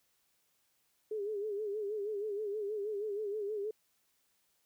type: tone with vibrato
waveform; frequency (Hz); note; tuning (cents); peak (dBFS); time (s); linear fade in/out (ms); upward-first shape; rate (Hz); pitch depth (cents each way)
sine; 415.9; G#4; +2; -34; 1.11-3.71; 5; sine; 6.3; 84
effects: white hiss -75 dBFS RMS until 4.65 s